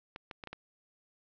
clicks, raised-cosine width 0.3 ms, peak -26 dBFS, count 5, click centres 0.161 / 0.312 / 0.438 / 0.473 / 0.53 s, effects low-pass 5000 Hz 12 dB/octave

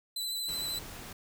sawtooth tone with vibrato, 4000 Hz, B7, 21 cents sharp, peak -30 dBFS, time 0.16-0.79 s, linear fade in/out 5 ms, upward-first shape sine, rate 13 Hz, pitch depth 28 cents each way
pink noise, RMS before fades -45 dBFS, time 0.48-1.13 s, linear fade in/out 5 ms
effects none

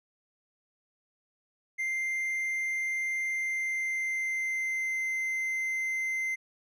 triangle tone with pitch glide, 2093 to 2075 Hz, C7 to C7, 0 to -15 cents, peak -27 dBFS, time 1.78-6.36 s, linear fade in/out 20 ms, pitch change -15 cents, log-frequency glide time 3.26-5.04 s, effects none

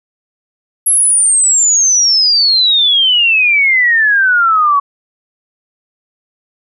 sine exponential sweep, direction down, 11300 to 1112 Hz, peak -7 dBFS, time 0.86-4.8 s, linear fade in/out 10 ms, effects none

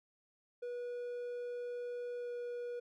triangle tone with pitch glide, 485.9 to 483.1 Hz, B4 to B4, -28 to -38 cents, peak -37 dBFS, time 0.62-2.8 s, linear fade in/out 10 ms, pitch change -10 cents, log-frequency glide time 2.18-2.3 s, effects none

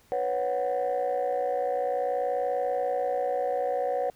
sine chord, B suspended second, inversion none, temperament equal, 493.9 / 554.4 / 740 Hz, B4 / C#5 / F#5, 0 / 0 / 0 cents, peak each -28 dBFS, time 0.12-4.1 s, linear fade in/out 0 ms, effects tanh soft clip ceiling -20 dBFS + pink hiss -61 dBFS RMS until 4.15 s

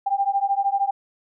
sine beating tone pair, 787 / 800 Hz, G5 / G5, +7 / +35 cents, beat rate 13 Hz, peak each -22 dBFS, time 0.06-0.91 s, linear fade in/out 10 ms, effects none

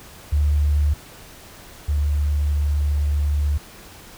sine tone pair in turn, 73.6 / 73.18 Hz, D2 / D2, +4 / -6 cents, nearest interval unison, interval 10 cents, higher first, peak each -15 / -17 dBFS, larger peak first, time 0.32-0.94 / 1.88-3.58 s, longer second, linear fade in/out 10 ms, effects pink hiss -43 dBFS RMS until 4.17 s

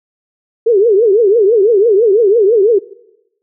sine tone with vibrato, 425.8 Hz, G#4, 43 cents sharp, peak -6 dBFS, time 0.66-2.79 s, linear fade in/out 10 ms, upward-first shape triangle, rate 6 Hz, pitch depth 250 cents each way, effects noise-tail reverb RT60 0.9 s tail -20 dB re dry

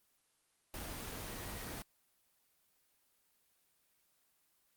sine tone in noise, 1893 Hz, A#6, 26 cents sharp, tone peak -55 dBFS, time 1.26-1.73 s, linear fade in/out 0 ms, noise pink, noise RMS -44 dBFS, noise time 0.74-1.82 s, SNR -14 dB, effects white hiss -75 dBFS RMS until 4.76 s + Opus 24 kbps

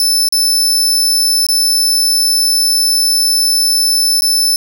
sawtooth tone with dropouts, 5274 Hz, E8, in tune, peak -7 dBFS, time 0-4.56 s, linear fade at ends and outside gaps 1 ms, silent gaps 0.287-0.324 / 1.466-1.487 / 4.21-4.22 s, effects none

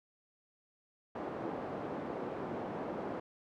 pink band-pass noise, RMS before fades -40 dBFS, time 1.15-3.2 s, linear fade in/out 5 ms, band 260 to 790 Hz, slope 12 dB/octave, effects none

